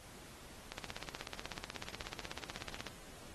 click train, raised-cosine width 0.2 ms, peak -23 dBFS, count 36, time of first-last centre 0.72-2.867 s, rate 16.3 Hz, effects pink hiss -55 dBFS RMS until 3.34 s + AAC 32 kbps

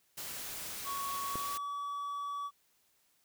white noise, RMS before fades -42 dBFS, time 0.17-1.58 s, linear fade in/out 10 ms
triangle tone with pitch glide, 1113 to 1142.3 Hz, C#6 to D6, +7 to -48 cents, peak -34 dBFS, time 0.84-2.51 s, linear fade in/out 50 ms, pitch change +45 cents, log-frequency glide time 1.26-1.56 s
click, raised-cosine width 2 ms, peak -27 dBFS, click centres 1.356 s
effects white hiss -72 dBFS RMS until 3.24 s

